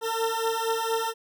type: beating tone pair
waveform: 20% pulse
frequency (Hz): 450 / 454.3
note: A4 / A#4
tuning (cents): +39 / -45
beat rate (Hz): 4.3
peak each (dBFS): -23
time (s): 0.01-1.14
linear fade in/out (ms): 50
effects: none